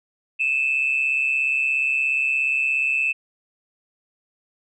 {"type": "tone pair together", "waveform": "sine", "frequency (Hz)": [2500, 2637], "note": ["D#7", "E7"], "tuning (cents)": [8, 0], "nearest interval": "minor second", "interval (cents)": 92, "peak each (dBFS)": [-24, -19], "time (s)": [0.39, 3.13], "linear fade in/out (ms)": 20, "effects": ["tanh soft clip ceiling -12 dBFS"]}